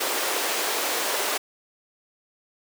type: high-pass noise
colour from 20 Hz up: pink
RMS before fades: -26 dBFS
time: 0-1.38 s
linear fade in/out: 10 ms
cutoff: 380 Hz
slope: 24 dB/octave
effects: none